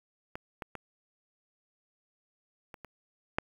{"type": "clicks", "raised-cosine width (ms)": 0.5, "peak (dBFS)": [-23, -22, -24, -29, -29, -12], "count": 6, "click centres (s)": [0.355, 0.622, 0.753, 2.742, 2.847, 3.385], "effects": ["8-bit"]}